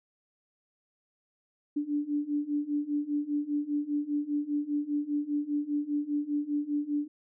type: beating tone pair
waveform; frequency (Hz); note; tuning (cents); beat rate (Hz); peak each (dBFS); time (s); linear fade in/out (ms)
sine; 290 / 295; D4 / D4; -22 / +8; 5; -32 / -30; 1.76-7.08; 10
effects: none